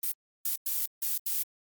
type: noise bursts at uneven times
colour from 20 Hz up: violet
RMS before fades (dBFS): -30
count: 5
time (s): 0.03-0.12 / 0.45-0.56 / 0.66-0.86 / 1.02-1.18 / 1.26-1.43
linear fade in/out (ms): 5
effects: Opus 32 kbps